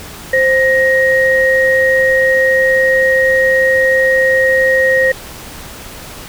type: tone pair together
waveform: sine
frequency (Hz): 524 / 1877.1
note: C5 / A#6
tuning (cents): +2 / +12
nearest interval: octave + minor seventh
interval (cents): 2210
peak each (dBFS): -11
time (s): 0.33-5.12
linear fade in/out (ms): 5
effects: pink hiss -31 dBFS RMS until 6.28 s